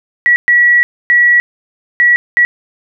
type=tone bursts at uneven times; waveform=sine; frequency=1932 Hz; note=B6; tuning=39 cents flat; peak=-5 dBFS; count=5; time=0.26-0.36 / 0.48-0.83 / 1.1-1.4 / 2-2.16 / 2.37-2.45 s; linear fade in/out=0 ms; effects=none